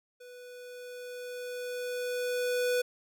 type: tone with level ramp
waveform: square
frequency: 493.9 Hz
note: B4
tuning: in tune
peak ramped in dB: -48 to -26 dBFS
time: 0.2-2.82 s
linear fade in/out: 10 ms
effects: none